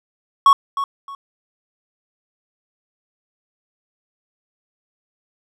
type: tone with echo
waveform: triangle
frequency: 1108.7 Hz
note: C#6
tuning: in tune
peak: -5 dBFS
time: 0.46-0.53 s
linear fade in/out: 2 ms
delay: 310 ms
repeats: 2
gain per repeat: -12 dB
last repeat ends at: 1.15 s
effects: none